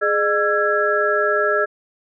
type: tone cluster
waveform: sine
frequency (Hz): 417.5 / 607 / 1343 / 1660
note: G#4 / D#5 / E6 / G#6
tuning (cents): +9 / -43 / +32 / -1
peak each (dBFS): -21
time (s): 0.01-1.66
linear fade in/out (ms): 20
effects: none